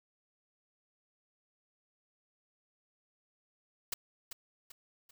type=noise with echo; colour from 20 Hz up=white; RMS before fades=-35 dBFS; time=3.92-3.94 s; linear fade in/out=5 ms; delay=390 ms; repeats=3; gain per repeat=-8 dB; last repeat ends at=5.11 s; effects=none